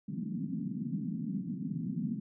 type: band-pass noise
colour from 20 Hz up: white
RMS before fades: -36 dBFS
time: 0.08-2.2 s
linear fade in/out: 10 ms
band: 150 to 250 Hz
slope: 48 dB/octave
effects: none